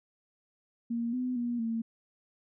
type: tone with pitch steps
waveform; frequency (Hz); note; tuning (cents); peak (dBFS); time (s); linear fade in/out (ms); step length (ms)
sine; 233.9 / 251.9 / 239.6 / 227.5; A#3 / B3 / A#3 / A#3; +6 / +34 / +48 / -42; -29; 0.9-1.82; 10; 230
effects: none